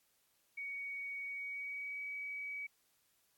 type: tone with pitch glide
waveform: sine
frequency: 2242 to 2273 Hz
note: C#7 to C#7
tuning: +19 to +43 cents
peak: -40 dBFS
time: 0.57-2.67 s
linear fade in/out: 10 ms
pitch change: +24 cents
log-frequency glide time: 1.27-2 s
effects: white hiss -75 dBFS RMS until 3.37 s + AAC 64 kbps